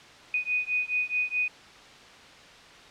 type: beating tone pair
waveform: sine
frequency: 2483 / 2487.7 Hz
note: D#7 / D#7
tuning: -4 / -1 cents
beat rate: 4.7 Hz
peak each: -28 dBFS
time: 0.34-1.48 s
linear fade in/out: 2 ms
effects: white hiss -49 dBFS RMS until 2.9 s + low-pass 4000 Hz 12 dB/octave